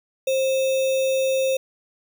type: tone with sample-and-hold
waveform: sine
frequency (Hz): 530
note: C5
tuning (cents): +22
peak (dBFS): -18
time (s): 0.27-1.57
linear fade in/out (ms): 5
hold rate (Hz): 3150
effects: none